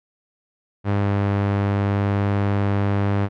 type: tone with pitch glide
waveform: sawtooth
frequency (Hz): 101.1 to 100.4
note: G#2 to G2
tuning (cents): -46 to +42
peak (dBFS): -14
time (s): 0.84-3.29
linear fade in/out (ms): 50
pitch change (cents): -12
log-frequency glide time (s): 0.99-1.11
effects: low-pass 2000 Hz 12 dB/octave